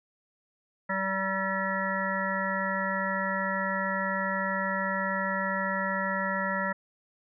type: harmonic tone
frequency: 192.4 Hz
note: G3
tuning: 32 cents flat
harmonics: 1 / 3 / 5 / 7 / 9 / 10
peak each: -34 / -34 / -34 / -34 / -34 / -34 dBFS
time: 0.89-6.73 s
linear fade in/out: 10 ms
effects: none